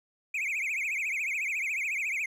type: tone with vibrato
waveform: triangle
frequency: 2328 Hz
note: D7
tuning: 16 cents flat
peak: -27 dBFS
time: 0.34-2.26 s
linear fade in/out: 5 ms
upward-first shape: triangle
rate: 14 Hz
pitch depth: 220 cents each way
effects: none